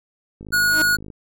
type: click train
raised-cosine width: 3 ms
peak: -25 dBFS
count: 37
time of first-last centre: 0.41-1.102 s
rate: 52 Hz
type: tone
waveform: square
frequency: 1452 Hz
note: F#6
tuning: 33 cents flat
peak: -16 dBFS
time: 0.52-0.97 s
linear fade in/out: 20 ms
type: tone with exponential growth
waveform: sawtooth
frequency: 311.4 Hz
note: D#4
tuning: 2 cents sharp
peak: -16 dBFS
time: 0.59-0.82 s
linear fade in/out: 2 ms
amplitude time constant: 48 ms
effects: none